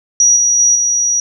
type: tone with level steps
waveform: sine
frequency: 5790 Hz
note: F#8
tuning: 38 cents flat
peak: -6 / -9 / -7 / -11 dBFS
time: 0.2-1.2 s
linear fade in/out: 2 ms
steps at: 0.36 / 0.59 / 0.75 s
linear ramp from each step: 5 ms
effects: none